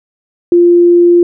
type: tone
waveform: sine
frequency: 347.7 Hz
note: F4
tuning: 8 cents flat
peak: -3 dBFS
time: 0.52-1.23 s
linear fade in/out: 2 ms
effects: none